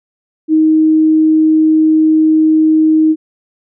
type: tone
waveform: sine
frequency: 314 Hz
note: D#4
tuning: 16 cents sharp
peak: -6 dBFS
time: 0.48-3.16 s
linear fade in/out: 50 ms
effects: none